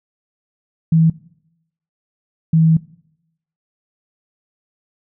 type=tone pair in turn; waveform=sine; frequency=162.2 / 161.28 Hz; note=E3 / E3; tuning=-28 / -38 cents; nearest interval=unison; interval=10 cents; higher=first; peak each=-9 dBFS; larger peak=neither; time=0.92-1.1 / 2.53-2.77 s; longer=second; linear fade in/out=5 ms; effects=noise-tail reverb RT60 0.8 s tail -20 dB re dry